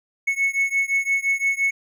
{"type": "beating tone pair", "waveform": "triangle", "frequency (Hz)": [2200, 2205.8], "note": ["C#7", "C#7"], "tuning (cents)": [-14, -9], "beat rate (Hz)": 5.8, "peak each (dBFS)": [-20, -21], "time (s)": [0.27, 1.71], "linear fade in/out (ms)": 10, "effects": []}